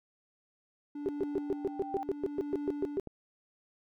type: tone with tremolo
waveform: triangle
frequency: 290.9 Hz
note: D4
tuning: 16 cents flat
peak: -32 dBFS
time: 0.95-2.98 s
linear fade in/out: 5 ms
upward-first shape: triangle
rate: 0.74 Hz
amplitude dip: 70%
type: tone with exponential growth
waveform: sine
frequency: 784 Hz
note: G5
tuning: in tune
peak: -33 dBFS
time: 1.01-2.03 s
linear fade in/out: 0 ms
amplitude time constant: 220 ms
type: tone bursts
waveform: sine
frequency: 390.8 Hz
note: G4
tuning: 5 cents flat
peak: -27 dBFS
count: 14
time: 1.06-2.998 s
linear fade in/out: 0 ms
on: 27 ms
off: 120 ms
type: click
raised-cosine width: 2 ms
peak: -29 dBFS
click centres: 3.073 s
effects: none